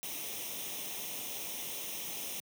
white noise with comb filter, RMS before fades -40 dBFS, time 0.03-2.4 s, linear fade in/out 0 ms, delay 0.33 ms, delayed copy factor +0.7, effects high-pass 150 Hz 12 dB/octave

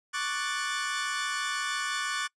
sawtooth chord, D major seventh, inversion third, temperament equal, 1108.7 / 1174.7 / 1480 / 1760 Hz, C#6 / D6 / F#6 / A6, 0 / 0 / 0 / 0 cents, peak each -33 / -32 / -30 / -31 dBFS, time 0.13-2.28 s, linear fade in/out 20 ms, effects noise-tail reverb RT60 0.1 s tail -25 dB re dry + resampled to 22050 Hz

